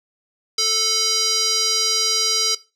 square tone with band-pass filter, 440 Hz, A4, in tune, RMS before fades -19 dBFS, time 0.58-2.55 s, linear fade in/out 5 ms, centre 5100 Hz, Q 4.9, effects noise-tail reverb RT60 0.3 s tail -20 dB re dry

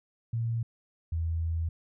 sine tone pair in turn, 115.4 / 82.22 Hz, A#2 / E2, -17 / -4 cents, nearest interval tritone, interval 587 cents, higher first, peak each -27 dBFS, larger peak neither, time 0.33-0.63 / 1.12-1.69 s, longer second, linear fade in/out 5 ms, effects none

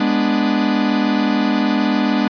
45% pulse chord, G# diminished, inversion none, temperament equal, 207.7 / 246.9 / 293.7 Hz, G#3 / B3 / D4, 0 / 0 / 0 cents, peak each -19 dBFS, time 0-2.28 s, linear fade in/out 5 ms, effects resampled to 11025 Hz

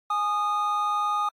triangle tone pair together, 833 / 1231.1 Hz, G#5 / D#6, +5 / -19 cents, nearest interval perfect fifth, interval 676 cents, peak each -27 / -22 dBFS, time 0.1-1.29 s, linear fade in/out 5 ms, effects AAC 64 kbps

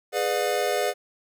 square chord, G# diminished seventh, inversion none, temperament just, 415.3 / 498.4 / 598 / 717.6 Hz, G#4 / B4 / D5 / F5, 0 / +16 / +31 / +47 cents, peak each -29 dBFS, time 0.12-0.94 s, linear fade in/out 50 ms, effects none

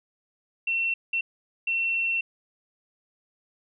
sine tone bursts at uneven times, 2709 Hz, E7, 47 cents sharp, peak -23 dBFS, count 3, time 0.67-0.94 / 1.13-1.21 / 1.67-2.21 s, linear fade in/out 5 ms, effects none

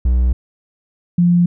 triangle / sine tone pair in turn, 61.74 / 174.63 Hz, B1 / F3, 0 / 0 cents, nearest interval octave + tritone, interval 1800 cents, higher second, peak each -9 dBFS, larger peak neither, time 0.05-0.33 / 1.18-1.46 s, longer neither, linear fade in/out 5 ms, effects none

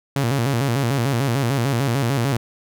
sawtooth tone with vibrato, 127.5 Hz, C3, 44 cents flat, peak -14 dBFS, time 0.16-2.37 s, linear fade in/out 2 ms, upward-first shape square, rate 6.7 Hz, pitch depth 150 cents each way, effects none

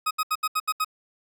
40% pulse tone bursts, 1260 Hz, D#6, 21 cents sharp, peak -21 dBFS, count 7, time 0.06-0.847 s, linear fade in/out 10 ms, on 49 ms, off 74 ms, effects none

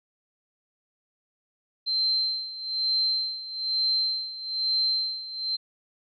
sine tone with tremolo, 4118 Hz, C8, 28 cents flat, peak -21 dBFS, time 1.86-5.57 s, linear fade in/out 20 ms, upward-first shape sine, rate 1.1 Hz, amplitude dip 80%, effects none

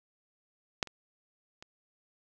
clicks, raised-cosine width 0.2 ms, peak -10 / -29 / -29 dBFS, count 3, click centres 0.828 / 0.873 / 1.625 s, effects none

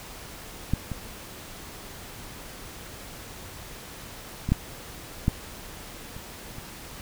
clicks, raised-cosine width 5 ms, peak -10 / -19 / -15 / -7 / -8 / -27 / -27 dBFS, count 7, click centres 0.736 / 0.917 / 4.49 / 4.52 / 5.281 / 6.165 / 6.584 s, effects pink hiss -42 dBFS RMS until 7.01 s

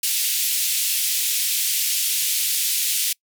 white band-pass noise, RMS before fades -22 dBFS, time 0.03-3.13 s, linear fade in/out 5 ms, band 2500 to 16000 Hz, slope 24 dB/octave, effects noise-tail reverb RT60 0.1 s tail -26 dB re dry

